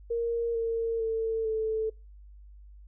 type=tone with pitch steps; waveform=sine; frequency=466.2 / 457.1 / 448.2 / 439.5 Hz; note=A#4 / A#4 / A4 / A4; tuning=0 / -34 / +32 / -2 cents; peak=-26 dBFS; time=0.1-1.9 s; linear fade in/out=10 ms; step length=450 ms; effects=noise-tail reverb RT60 0.3 s tail -26 dB re dry + added 50 Hz sine -47 dBFS peak until 2.87 s